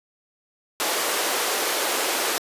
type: high-pass noise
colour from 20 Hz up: pink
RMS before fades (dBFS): -24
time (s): 0.8-2.38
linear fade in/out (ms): 0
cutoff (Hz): 360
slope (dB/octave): 24
effects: resampled to 32000 Hz